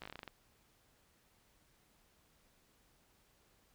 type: slowing click train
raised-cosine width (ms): 0.3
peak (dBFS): -30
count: 10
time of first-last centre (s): 0.02-0.277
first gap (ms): 16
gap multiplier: 1.14
effects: pink hiss -71 dBFS RMS until 3.74 s